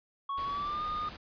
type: tone with pitch glide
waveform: triangle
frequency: 1108.7 to 1223.1 Hz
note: C#6 to D#6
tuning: 0 to -30 cents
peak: -30 dBFS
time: 0.29-1.09 s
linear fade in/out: 5 ms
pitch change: +170 cents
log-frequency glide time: 0.43-0.84 s
type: noise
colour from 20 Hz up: pink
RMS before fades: -45 dBFS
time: 0.37-1.17 s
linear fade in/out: 10 ms
effects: resampled to 11025 Hz